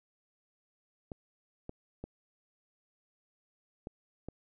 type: clicks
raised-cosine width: 2 ms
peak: -27 dBFS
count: 5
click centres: 1.118 / 1.694 / 2.04 / 3.871 / 4.286 s
effects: none